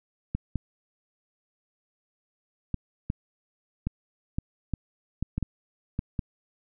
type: clicks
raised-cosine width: 5 ms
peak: -15 dBFS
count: 12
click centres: 0.35 / 0.557 / 2.743 / 3.101 / 3.87 / 4.385 / 4.737 / 5.226 / 5.38 / 5.427 / 5.991 / 6.192 s
effects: none